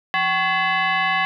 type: tone with frequency modulation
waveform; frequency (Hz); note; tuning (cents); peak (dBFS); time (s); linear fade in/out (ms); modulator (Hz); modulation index
sine; 171.4; F3; -32; -17; 0.14-1.25; 0; 936; 2.6
effects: none